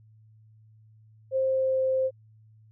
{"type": "tone with pitch glide", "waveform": "sine", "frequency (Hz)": [528, 524.1], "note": ["C5", "C5"], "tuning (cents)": [16, 3], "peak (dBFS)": -22, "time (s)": [1.31, 2.11], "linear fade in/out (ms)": 50, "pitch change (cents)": -13, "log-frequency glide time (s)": [1.44, 1.81], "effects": ["added 109 Hz sine -53 dBFS peak until 2.71 s"]}